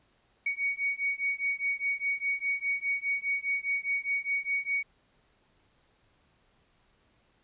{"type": "beating tone pair", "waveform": "sine", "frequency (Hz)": [2238, 2242.9], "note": ["C#7", "C#7"], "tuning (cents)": [16, 20], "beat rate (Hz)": 4.9, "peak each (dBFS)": -31, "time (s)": [0.46, 4.83], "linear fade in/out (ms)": 5, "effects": ["pink hiss -68 dBFS RMS until 7.43 s", "resampled to 8000 Hz"]}